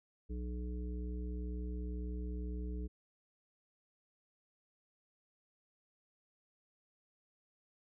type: harmonic tone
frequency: 61 Hz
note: B1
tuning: 21 cents flat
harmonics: 1 / 3 / 5 / 7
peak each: -38 / -47 / -49 / -51 dBFS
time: 0.29-2.88 s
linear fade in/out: 20 ms
effects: none